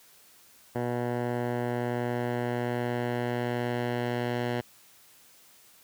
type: tone with low-pass filter sweep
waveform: 10% pulse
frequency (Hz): 121.3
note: B2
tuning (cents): -31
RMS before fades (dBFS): -30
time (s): 0.75-4.61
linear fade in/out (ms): 5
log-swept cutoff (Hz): 1300 to 3100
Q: 0.84
effects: white hiss -57 dBFS RMS until 5.83 s + high-pass 60 Hz 12 dB/octave